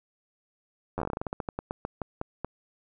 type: slowing click train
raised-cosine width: 1 ms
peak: -17 dBFS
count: 21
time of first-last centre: 0.98-2.446 s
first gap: 10 ms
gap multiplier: 1.18
effects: none